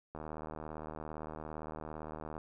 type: click train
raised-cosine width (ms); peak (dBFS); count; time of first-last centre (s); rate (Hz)
1; -29; 174; 0.15-2.379; 77.6
effects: none